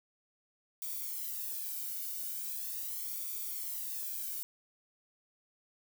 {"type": "noise with flanger", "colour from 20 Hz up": "violet", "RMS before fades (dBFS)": -39, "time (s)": [0.82, 4.43], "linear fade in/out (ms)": 0, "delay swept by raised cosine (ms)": [0.86, 1.38], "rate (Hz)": 0.4, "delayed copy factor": 0.95, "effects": []}